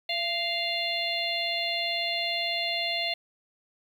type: harmonic tone with a mistuned harmonic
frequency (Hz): 698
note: F5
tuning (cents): -1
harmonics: 1 / 3 / 4 / 5 / 6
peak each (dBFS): -33 / -33 / -33 / -33 / -33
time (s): 0.09-3.14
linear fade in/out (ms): 5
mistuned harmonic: 1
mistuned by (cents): -44
effects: 9-bit